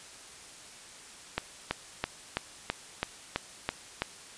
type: click train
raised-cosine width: 0.3 ms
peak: -12 dBFS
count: 9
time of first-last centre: 1.38-4.02 s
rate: 3.03 Hz
effects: white hiss -49 dBFS RMS until 4.37 s + resampled to 22050 Hz